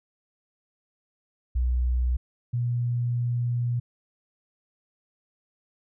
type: tone pair in turn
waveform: sine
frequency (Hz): 61.74 / 120.73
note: B1 / B2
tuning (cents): 0 / -39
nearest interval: octave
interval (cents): 1161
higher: second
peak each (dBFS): -21 / -23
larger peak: first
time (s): 1.55-2.17 / 2.53-3.8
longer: second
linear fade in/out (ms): 10
effects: none